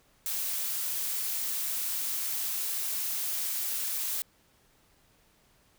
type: noise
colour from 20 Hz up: blue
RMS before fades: -32 dBFS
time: 0.26-4.22 s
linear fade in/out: 0 ms
effects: pink hiss -65 dBFS RMS until 5.78 s